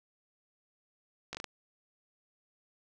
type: slowing click train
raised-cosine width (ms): 0.2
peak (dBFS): -21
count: 5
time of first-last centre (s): 1.33-1.443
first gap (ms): 17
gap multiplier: 1.35
effects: none